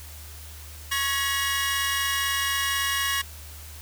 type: tone cluster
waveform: sawtooth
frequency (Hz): 1102 / 1672 / 1918 / 2865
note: C#6 / G#6 / A#6 / F7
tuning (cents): -11 / +11 / +49 / +44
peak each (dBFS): -26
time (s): 0.91-3.22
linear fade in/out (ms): 10
effects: added 76 Hz sine -41 dBFS peak until 3.81 s + white hiss -45 dBFS RMS until 3.81 s